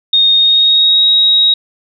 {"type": "tone with pitch glide", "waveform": "sine", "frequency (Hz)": [3700, 3797], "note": ["A#7", "A#7"], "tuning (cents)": [-14, 31], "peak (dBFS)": -6, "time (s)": [0.13, 1.54], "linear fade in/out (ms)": 5, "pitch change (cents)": 45, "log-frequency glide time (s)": [0.35, 1.05], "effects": []}